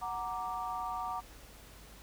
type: chord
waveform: sine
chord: Gb augmented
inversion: none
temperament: equal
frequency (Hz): 740 / 932.3 / 1174.7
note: Gb5 / Bb5 / D6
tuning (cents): 0 / 0 / 0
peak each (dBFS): -39 / -39 / -39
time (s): 0.01-1.21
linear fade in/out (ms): 20
effects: added 51 Hz sine -55 dBFS peak until 2.02 s + pink hiss -55 dBFS RMS until 2.02 s